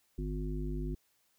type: harmonic tone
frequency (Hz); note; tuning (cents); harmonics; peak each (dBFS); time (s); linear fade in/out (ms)
50.6; G#1; -44; 1 / 3 / 5 / 7; -35 / -40 / -42 / -43; 0.18-0.95; 5
effects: white hiss -73 dBFS RMS until 1.38 s